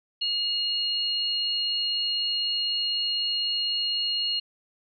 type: tone pair together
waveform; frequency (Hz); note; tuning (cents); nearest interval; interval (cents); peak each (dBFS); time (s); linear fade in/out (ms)
sine; 2868 / 4276; F7 / C8; +45 / +37; perfect fifth; 692; -27; 0.21-4.4; 10
effects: none